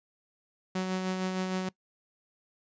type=tone with tremolo; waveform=sawtooth; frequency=186.3 Hz; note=F#3; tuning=12 cents sharp; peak=-24 dBFS; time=0.75-1.69 s; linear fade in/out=5 ms; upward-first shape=sine; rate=6.5 Hz; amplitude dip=35%; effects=noise-tail reverb RT60 0.1 s tail -22 dB re dry + resampled to 16000 Hz